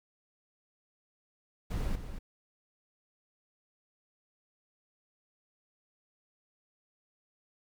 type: noise with echo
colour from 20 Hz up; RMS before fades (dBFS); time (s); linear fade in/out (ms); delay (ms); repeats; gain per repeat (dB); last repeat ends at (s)
brown; -32; 1.7-1.96; 10; 230; 1; -9; 2.19
effects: none